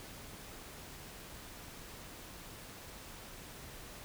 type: silence
effects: pink hiss -50 dBFS RMS until 4.04 s